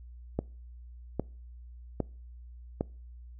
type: click train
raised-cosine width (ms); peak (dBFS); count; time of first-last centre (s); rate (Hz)
2; -15; 4; 0.39-2.809; 1.24
effects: noise-tail reverb RT60 0.4 s tail -25 dB re dry + added 60 Hz sine -45 dBFS peak until 3.39 s